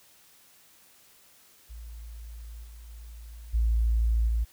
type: tone with level steps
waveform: sine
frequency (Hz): 56.5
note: A1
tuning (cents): +47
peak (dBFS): -39 / -43 / -41 / -21 / -23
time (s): 1.69-4.45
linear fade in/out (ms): 20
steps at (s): 2.63 / 2.88 / 3.53 / 4.27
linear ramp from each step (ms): 20
effects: white hiss -58 dBFS RMS until 4.52 s